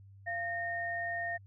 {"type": "tone pair together", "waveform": "sine", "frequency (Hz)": [688.8, 1839], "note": ["F5", "A#6"], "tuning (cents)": [-24, -24], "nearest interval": "octave + perfect fourth", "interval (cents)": 1700, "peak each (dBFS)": [-37, -35], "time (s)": [0.26, 1.38], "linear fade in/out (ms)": 20, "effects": ["added 98 Hz sine -52 dBFS peak until 1.46 s"]}